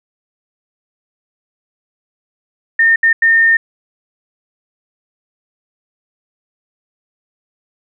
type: tone bursts at uneven times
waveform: sine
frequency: 1821 Hz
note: A#6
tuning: 41 cents flat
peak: -7 dBFS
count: 3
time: 2.79-2.96 / 3.03-3.13 / 3.22-3.57 s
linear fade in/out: 5 ms
effects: none